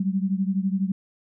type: beating tone pair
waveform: sine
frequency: 189 / 201 Hz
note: F#3 / G3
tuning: +37 / +44 cents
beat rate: 12 Hz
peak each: -23 / -26 dBFS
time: 0-0.92 s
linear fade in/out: 5 ms
effects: none